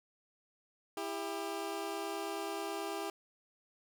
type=tone pair together; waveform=20% pulse; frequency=330.7 / 400 Hz; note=E4 / G4; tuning=+6 / +35 cents; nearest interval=minor third; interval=329 cents; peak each=-36 / -34 dBFS; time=0.97-3.1 s; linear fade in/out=2 ms; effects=none